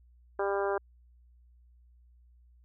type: harmonic tone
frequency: 198.8 Hz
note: G3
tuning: 25 cents sharp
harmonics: 2 / 3 / 4 / 5 / 6 / 7 / 8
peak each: -30 / -34 / -36 / -38 / -40 / -41 / -42 dBFS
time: 0.39-0.78 s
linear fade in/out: 5 ms
effects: added 60 Hz sine -57 dBFS peak until 2.64 s